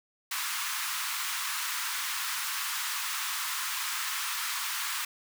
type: high-pass noise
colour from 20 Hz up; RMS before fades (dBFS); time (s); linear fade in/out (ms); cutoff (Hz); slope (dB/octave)
pink; -33; 0.31-5.05; 5; 1000; 48
effects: none